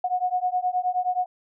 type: beating tone pair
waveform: sine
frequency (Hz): 724 / 733.5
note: F#5 / F#5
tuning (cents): -38 / -15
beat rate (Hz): 9.5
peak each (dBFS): -25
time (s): 0.04-1.26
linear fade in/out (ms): 5
effects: none